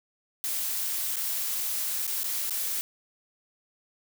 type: noise with dropouts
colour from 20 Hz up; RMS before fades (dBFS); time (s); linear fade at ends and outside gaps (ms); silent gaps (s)
blue; -30; 0.44-2.81; 0; 1.158-1.167 / 2.067-2.077 / 2.233-2.242 / 2.496-2.507
effects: none